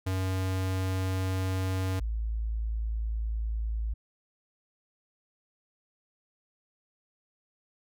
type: tone pair in turn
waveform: square / sine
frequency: 94 / 54.96 Hz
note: F#2 / A1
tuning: +28 / -1 cents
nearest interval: major sixth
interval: 929 cents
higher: first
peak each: -28 dBFS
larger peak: neither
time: 0.06-2 / 2-3.94 s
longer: neither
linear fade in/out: 10 ms
effects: none